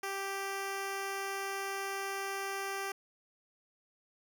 10% pulse tone, 392 Hz, G4, in tune, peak -27 dBFS, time 0.03-2.92 s, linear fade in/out 5 ms, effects none

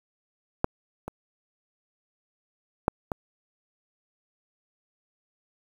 clicks, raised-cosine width 1 ms, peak -7 / -20 / -6 / -14 dBFS, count 4, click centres 0.644 / 1.08 / 2.881 / 3.118 s, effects 7-bit

